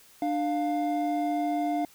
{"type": "tone pair together", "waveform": "triangle", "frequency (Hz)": [297.6, 702], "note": ["D4", "F5"], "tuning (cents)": [23, 9], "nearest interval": "octave + minor third", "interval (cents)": 1486, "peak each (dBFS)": -26, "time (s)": [0.22, 1.85], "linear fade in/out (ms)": 2, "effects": ["white hiss -56 dBFS RMS until 1.94 s"]}